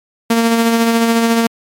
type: tone with tremolo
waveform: sawtooth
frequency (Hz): 230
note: A#3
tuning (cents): -23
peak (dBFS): -5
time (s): 0.3-1.47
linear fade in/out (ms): 5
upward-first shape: sine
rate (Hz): 14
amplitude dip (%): 35
effects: MP3 64 kbps